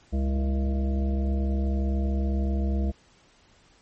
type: harmonic tone with a mistuned harmonic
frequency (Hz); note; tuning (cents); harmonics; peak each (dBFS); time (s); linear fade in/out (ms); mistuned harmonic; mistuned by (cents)
67.7; C#2; -40; 1 / 3 / 5 / 7 / 9 / 10; -23 / -30 / -36 / -41 / -43 / -42; 0.12-2.92; 20; 5; -49
effects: pink hiss -59 dBFS RMS until 3.81 s + MP3 32 kbps